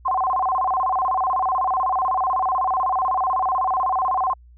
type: tone with vibrato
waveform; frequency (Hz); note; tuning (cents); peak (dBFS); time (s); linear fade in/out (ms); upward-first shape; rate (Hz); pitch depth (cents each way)
sine; 890; A5; +20; -18; 0.05-4.34; 10; square; 16; 290
effects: added 60 Hz sine -45 dBFS peak until 4.57 s